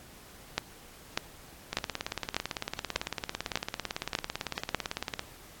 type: two click trains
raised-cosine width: 0.2 ms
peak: -9 / -14 dBFS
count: 8 / 63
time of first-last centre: 0.58-4.747 / 1.73-5.194 s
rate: 1.68 / 17.9 Hz
effects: pink hiss -52 dBFS RMS until 5.6 s + AAC 64 kbps